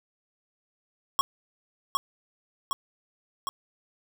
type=tone with echo; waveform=square; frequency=1100 Hz; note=C#6; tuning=14 cents flat; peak=-20 dBFS; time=1.19-1.21 s; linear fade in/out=0 ms; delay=760 ms; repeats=3; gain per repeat=-3 dB; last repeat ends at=3.49 s; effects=none